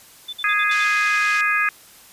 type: tone bursts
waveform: sine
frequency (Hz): 3520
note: A7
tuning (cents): 0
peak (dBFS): -27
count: 6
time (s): 0.28-0.846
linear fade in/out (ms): 10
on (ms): 51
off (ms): 52
type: harmonic tone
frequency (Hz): 414.3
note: G#4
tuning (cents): -4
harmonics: 3 / 4 / 5 / 6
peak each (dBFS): -23 / -20 / -24 / -23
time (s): 0.44-1.69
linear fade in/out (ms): 2
type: band-pass noise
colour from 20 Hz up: pink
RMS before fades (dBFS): -32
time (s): 0.71-1.41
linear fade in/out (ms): 2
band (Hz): 1500 to 6900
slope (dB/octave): 24
effects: white hiss -47 dBFS RMS until 2.12 s + resampled to 32000 Hz